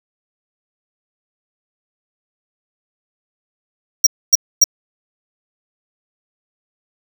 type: tone bursts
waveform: square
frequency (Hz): 5660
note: F8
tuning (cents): +22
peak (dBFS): -6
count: 3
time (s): 4.04-4.641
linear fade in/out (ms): 5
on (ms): 27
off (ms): 260
effects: none